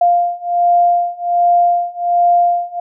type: beating tone pair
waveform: sine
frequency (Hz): 698.5 / 699.8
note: F5 / F5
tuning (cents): 0 / +3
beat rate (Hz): 1.3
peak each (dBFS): -14 / -13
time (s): 0.01-2.8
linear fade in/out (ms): 5
effects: none